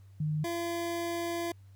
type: tone pair in turn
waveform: sine / 25% pulse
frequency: 152.6 / 340.6 Hz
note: D#3 / F4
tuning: -33 / -43 cents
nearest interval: octave + major second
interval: 1390 cents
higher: second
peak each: -28 dBFS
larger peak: neither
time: 0.2-0.44 / 0.44-1.52 s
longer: second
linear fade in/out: 5 ms
effects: added 97 Hz sine -51 dBFS peak until 1.75 s + pink hiss -71 dBFS RMS until 1.75 s